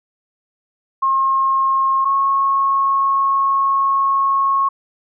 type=tone pair in turn; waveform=sine; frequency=1074 / 1093.4 Hz; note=C6 / C#6; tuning=+45 / -24 cents; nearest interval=unison; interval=31 cents; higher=second; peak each=-13 dBFS; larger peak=neither; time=1.02-2.05 / 2.05-4.69 s; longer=second; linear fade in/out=10 ms; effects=none